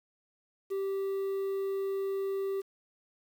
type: tone with quantisation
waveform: triangle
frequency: 390 Hz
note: G4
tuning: 9 cents flat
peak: -28 dBFS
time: 0.7-2.62 s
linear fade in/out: 20 ms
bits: 9
effects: none